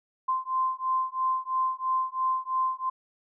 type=beating tone pair; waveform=sine; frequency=1039 / 1042 Hz; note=C6 / C6; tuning=-12 / -7 cents; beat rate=3 Hz; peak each=-28 dBFS; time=0.28-2.9 s; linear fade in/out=10 ms; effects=none